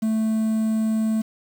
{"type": "tone with quantisation", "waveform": "triangle", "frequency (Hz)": 220, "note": "A3", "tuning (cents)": 0, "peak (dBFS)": -17, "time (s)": [0.02, 1.22], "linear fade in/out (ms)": 10, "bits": 7, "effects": []}